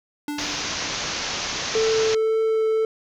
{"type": "tone with exponential decay", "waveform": "square", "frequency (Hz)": 293.7, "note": "D4", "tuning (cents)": 0, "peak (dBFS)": -25, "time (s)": [0.28, 0.97], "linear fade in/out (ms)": 2, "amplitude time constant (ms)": 150}
{"type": "low-pass noise", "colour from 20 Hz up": "white", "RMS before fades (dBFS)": -28, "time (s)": [0.38, 2.15], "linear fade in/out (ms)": 5, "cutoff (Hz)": 6600, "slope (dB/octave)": 96}
{"type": "tone with vibrato", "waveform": "triangle", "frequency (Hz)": 441.9, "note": "A4", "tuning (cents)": 7, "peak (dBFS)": -16, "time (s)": [1.75, 2.85], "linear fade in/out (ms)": 2, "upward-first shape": "triangle", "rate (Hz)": 1.9, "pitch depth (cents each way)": 8}
{"effects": []}